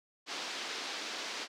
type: band-pass noise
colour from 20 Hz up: white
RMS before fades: -40 dBFS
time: 0.26-1.48 s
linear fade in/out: 50 ms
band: 250 to 5300 Hz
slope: 24 dB/octave
effects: none